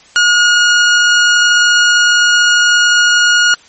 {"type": "tone", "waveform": "sawtooth", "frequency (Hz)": 1438, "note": "F#6", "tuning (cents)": -50, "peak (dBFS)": -3, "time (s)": [0.16, 3.54], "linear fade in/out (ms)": 0, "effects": ["white hiss -43 dBFS RMS until 3.68 s", "MP3 32 kbps"]}